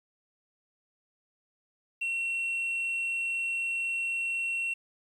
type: tone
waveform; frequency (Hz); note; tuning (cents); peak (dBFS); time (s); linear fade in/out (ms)
sine; 2722; F7; -45; -26; 2.01-4.74; 10
effects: tanh soft clip ceiling -27 dBFS + 10-bit